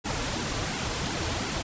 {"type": "noise with flanger", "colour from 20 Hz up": "pink", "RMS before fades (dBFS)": -30, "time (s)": [0.04, 1.63], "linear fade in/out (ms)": 20, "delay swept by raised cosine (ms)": [1.6, 5.6], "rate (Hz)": 2.8, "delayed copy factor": -0.75, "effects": ["resampled to 16000 Hz"]}